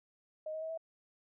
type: tone with pitch steps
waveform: sine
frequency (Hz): 622.3 / 631.7 / 641.3 / 651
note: D#5 / D#5 / E5 / E5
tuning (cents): 0 / +26 / -48 / -22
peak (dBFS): -37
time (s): 0.46-0.776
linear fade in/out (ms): 5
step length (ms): 79
effects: none